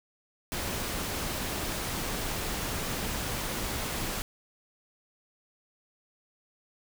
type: noise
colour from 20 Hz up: pink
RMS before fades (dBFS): -33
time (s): 0.52-4.22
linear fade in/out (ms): 0
effects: none